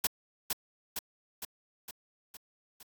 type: noise with echo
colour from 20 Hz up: white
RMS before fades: -27 dBFS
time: 0.04-0.07 s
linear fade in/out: 5 ms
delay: 460 ms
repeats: 6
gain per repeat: -4 dB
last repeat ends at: 2.83 s
effects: Opus 48 kbps